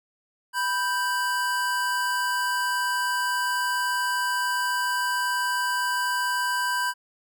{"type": "tone pair together", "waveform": "square", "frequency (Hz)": [987.8, 1566.6], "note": ["B5", "G6"], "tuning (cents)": [0, -2], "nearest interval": "minor sixth", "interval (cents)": 798, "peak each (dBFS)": -27, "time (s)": [0.53, 6.94], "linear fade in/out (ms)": 50, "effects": []}